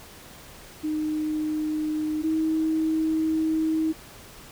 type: tone pair in turn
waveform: sine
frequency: 307.6 / 317.2 Hz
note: D#4 / D#4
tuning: -20 / +33 cents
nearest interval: minor second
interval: 53 cents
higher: second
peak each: -24 / -21 dBFS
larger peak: second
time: 0.83-2.23 / 2.23-3.93 s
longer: second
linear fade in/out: 20 ms
effects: pink hiss -46 dBFS RMS until 4.51 s